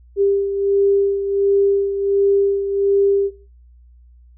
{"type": "beating tone pair", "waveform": "sine", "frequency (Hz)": [397.4, 398.8], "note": ["G4", "G4"], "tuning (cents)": [24, 30], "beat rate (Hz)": 1.4, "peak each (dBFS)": [-15, -22], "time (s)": [0.16, 3.31], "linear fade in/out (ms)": 50, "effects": ["noise-tail reverb RT60 0.4 s tail -17 dB re dry", "added 60 Hz sine -44 dBFS peak until 4.37 s"]}